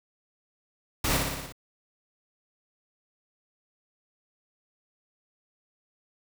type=noise with echo; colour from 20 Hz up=pink; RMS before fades=-26 dBFS; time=1.04-1.17 s; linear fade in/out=5 ms; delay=59 ms; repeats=6; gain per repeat=-3 dB; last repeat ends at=1.524 s; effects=none